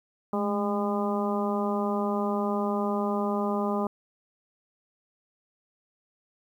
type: harmonic tone with a mistuned harmonic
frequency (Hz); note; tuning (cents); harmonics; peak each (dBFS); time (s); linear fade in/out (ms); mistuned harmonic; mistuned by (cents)
203.3; G#3; -37; 1 / 2 / 3 / 4 / 5 / 6; -28 / -31 / -33 / -34 / -35 / -36; 0.33-3.87; 2; 1; +50
effects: 10-bit